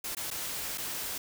white noise with dropouts, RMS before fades -36 dBFS, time 0.04-1.18 s, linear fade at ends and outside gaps 5 ms, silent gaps 0.15-0.168 / 0.304-0.311 / 0.776-0.78 s, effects none

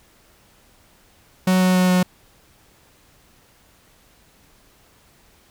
45% pulse tone with pitch steps, 185.2 / 184.13 / 183.07 / 182.02 Hz, F#3 / F#3 / F#3 / F#3, +2 / -8 / -18 / -28 cents, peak -14 dBFS, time 1.47-2.03 s, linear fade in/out 5 ms, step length 140 ms, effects pink hiss -55 dBFS RMS until 5.5 s

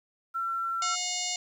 sine tone, 1353 Hz, E6, 45 cents sharp, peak -28 dBFS, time 0.34-0.96 s, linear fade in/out 20 ms
harmonic tone, 720 Hz, F#5, 47 cents flat, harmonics 1 / 3 / 4 / 5 / 6 / 7 / 8 / 9 / 10, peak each -40 / -39 / -38 / -40 / -37 / -39 / -38 / -40 / -35 dBFS, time 0.82-1.36 s, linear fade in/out 2 ms
effects 10-bit

